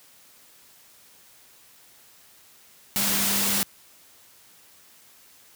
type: tone in noise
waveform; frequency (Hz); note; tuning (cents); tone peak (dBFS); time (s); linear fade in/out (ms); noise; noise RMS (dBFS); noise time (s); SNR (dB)
sine; 200; G3; +35; -32; 2.96-3.63; 0; white; -24; 2.96-3.63; -11
effects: white hiss -54 dBFS RMS until 5.55 s + high-pass 60 Hz 12 dB/octave